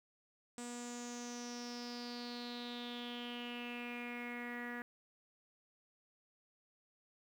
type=tone with low-pass filter sweep; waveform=sawtooth; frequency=241.3 Hz; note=B3; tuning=40 cents flat; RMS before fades=-45 dBFS; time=0.58-4.82 s; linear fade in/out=0 ms; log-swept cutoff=8000 to 1800 Hz; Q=7.2; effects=11-bit